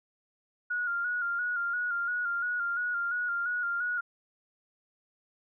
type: tone with vibrato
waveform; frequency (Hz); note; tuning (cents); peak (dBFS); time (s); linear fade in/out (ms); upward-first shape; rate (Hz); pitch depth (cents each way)
sine; 1426; F6; +36; -28; 0.7-4.01; 10; square; 2.9; 38
effects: none